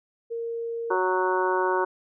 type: tone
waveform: sine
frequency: 463.3 Hz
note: A#4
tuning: 11 cents flat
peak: -28 dBFS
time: 0.3-0.96 s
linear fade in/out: 20 ms
type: harmonic tone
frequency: 185 Hz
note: F#3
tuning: in tune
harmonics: 2 / 3 / 4 / 5 / 6 / 7 / 8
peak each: -25 / -31 / -37 / -26 / -30 / -38 / -31 dBFS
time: 0.9-1.85 s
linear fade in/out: 10 ms
effects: none